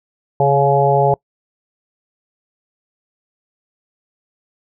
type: harmonic tone with a mistuned harmonic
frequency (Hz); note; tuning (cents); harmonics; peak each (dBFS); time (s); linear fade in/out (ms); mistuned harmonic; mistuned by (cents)
139.5; C#3; +11; 1 / 3 / 4 / 5 / 6; -17 / -17 / -17 / -17 / -17; 0.4-1.14; 2; 6; +19
effects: noise-tail reverb RT60 0.1 s tail -25 dB re dry